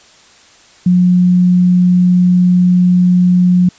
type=tone; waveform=sine; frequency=179.7 Hz; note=F3; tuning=50 cents sharp; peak=-6 dBFS; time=0.86-3.69 s; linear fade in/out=5 ms; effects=white hiss -44 dBFS RMS until 3.78 s + resampled to 16000 Hz